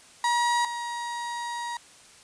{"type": "tone pair in turn", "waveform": "35% pulse", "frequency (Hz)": [955, 950], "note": ["A#5", "A#5"], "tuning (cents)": [42, 33], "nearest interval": "unison", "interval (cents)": 9, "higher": "first", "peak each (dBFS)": [-20, -29], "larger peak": "first", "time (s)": [[0.24, 0.65], [0.65, 1.77]], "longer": "second", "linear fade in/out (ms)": 2, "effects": ["white hiss -52 dBFS RMS until 2.23 s", "resampled to 22050 Hz"]}